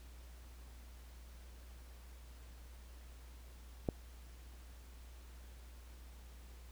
click, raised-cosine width 2 ms, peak -20 dBFS, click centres 3.888 s, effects added 60 Hz sine -52 dBFS peak until 6.71 s + pink hiss -63 dBFS RMS until 6.71 s

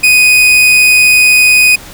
40% pulse tone, 2492 Hz, D#7, 2 cents sharp, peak -3 dBFS, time 0.03-1.76 s, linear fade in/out 10 ms, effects pink hiss -31 dBFS RMS until 1.93 s

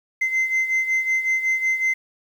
sine beating tone pair, 2067 / 2072.4 Hz, C7 / C7, -22 / -17 cents, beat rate 5.4 Hz, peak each -18 / -23 dBFS, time 0.21-1.94 s, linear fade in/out 10 ms, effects tanh soft clip ceiling -16 dBFS + 8-bit

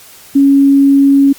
sine tone, 277.2 Hz, C#4, in tune, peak -4 dBFS, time 0.35-1.33 s, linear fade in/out 10 ms, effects white hiss -38 dBFS RMS until 1.38 s + Opus 48 kbps

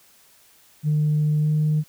sine tone with pitch glide, 151.2 to 152.96 Hz, D#3 to D#3, -49 to -29 cents, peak -16 dBFS, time 0.83-1.84 s, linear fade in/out 50 ms, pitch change +20 cents, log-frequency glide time 1.41-1.49 s, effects tanh soft clip ceiling -14 dBFS + white hiss -55 dBFS RMS until 1.88 s

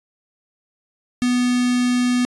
square tone with notch filter, 246.9 Hz, B3, in tune, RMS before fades -18 dBFS, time 1.22-2.25 s, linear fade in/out 0 ms, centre 810 Hz, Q 0.99, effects resampled to 22050 Hz

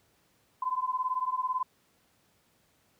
sine beating tone pair, 1011 / 1029 Hz, B5 / C6, +40 / -29 cents, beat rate 18 Hz, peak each -31 / -31 dBFS, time 0.62-1.63 s, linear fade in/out 5 ms, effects pink hiss -68 dBFS RMS until 2.99 s + high-pass 80 Hz 12 dB/octave

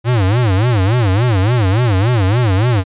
square tone with vibrato, 107.8 Hz, A2, 35 cents flat, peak -11 dBFS, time 0.04-2.84 s, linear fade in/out 50 ms, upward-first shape sine, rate 3.5 Hz, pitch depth 270 cents each way, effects resampled to 8000 Hz

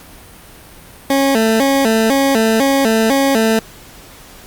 20% pulse tone with vibrato, 246.9 Hz, B3, in tune, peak -6 dBFS, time 1.1-3.59 s, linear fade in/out 2 ms, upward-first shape square, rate 2 Hz, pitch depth 180 cents each way, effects pink hiss -39 dBFS RMS until 4.46 s + Opus 48 kbps

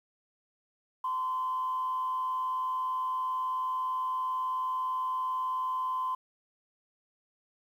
sine tone with frequency modulation, 1028 Hz, C6, 31 cents flat, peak -28 dBFS, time 1.04-6.15 s, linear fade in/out 5 ms, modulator 119 Hz, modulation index 0.31, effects tanh soft clip ceiling -24 dBFS + 10-bit

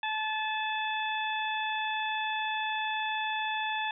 harmonic tone, 867 Hz, A5, 26 cents flat, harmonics 1 / 2 / 3 / 4, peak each -32 / -35 / -37 / -38 dBFS, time 0.03-3.91 s, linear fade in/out 2 ms, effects none

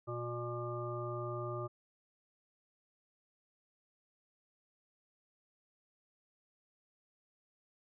harmonic tone, 120 Hz, B2, 49 cents flat, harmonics 1 / 3 / 5 / 7 / 9 / 10, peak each -41 / -42 / -44 / -54 / -54 / -44 dBFS, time 0.07-1.68 s, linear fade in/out 20 ms, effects none

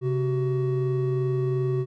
triangle tone pair together, 132.69 / 375.3 Hz, C3 / F#4, +25 / +25 cents, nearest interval octave + tritone, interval 1800 cents, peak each -22 / -24 dBFS, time 0.01-1.86 s, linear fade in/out 50 ms, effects none

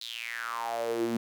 sawtooth tone with high-pass filter sweep, 116.5 Hz, A#2, 1 cent flat, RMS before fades -33 dBFS, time 0.01-1.17 s, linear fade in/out 5 ms, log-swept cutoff 4100 to 240 Hz, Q 7, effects none

